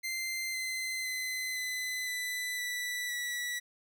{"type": "tone with pitch steps", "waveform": "sawtooth", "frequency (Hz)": [2082, 2059, 2037, 2015, 1992.6, 1970.8, 1949.3], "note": ["C7", "C7", "C7", "B6", "B6", "B6", "B6"], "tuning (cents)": [-9, -28, -47, 34, 15, -4, -23], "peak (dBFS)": -30, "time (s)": [0.03, 3.6], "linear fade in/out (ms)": 20, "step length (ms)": 510, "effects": []}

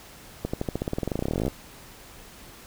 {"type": "accelerating click train", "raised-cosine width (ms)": 2, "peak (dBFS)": -13, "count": 27, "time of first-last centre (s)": [0.45, 1.48], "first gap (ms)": 85, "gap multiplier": 0.93, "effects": ["pink hiss -47 dBFS RMS until 2.66 s"]}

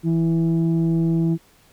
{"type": "tone pair together", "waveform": "sine", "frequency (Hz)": [165.18, 329.6], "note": ["E3", "E4"], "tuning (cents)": [4, 0], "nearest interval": "octave", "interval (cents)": 1196, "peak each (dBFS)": [-16, -20], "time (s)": [0.03, 1.38], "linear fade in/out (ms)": 50, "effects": ["tanh soft clip ceiling -13 dBFS", "pink hiss -55 dBFS RMS until 1.72 s"]}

